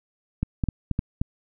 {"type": "clicks", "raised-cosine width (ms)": 5, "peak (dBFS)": -11, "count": 6, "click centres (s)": [0.43, 0.638, 0.687, 0.913, 0.991, 1.215], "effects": []}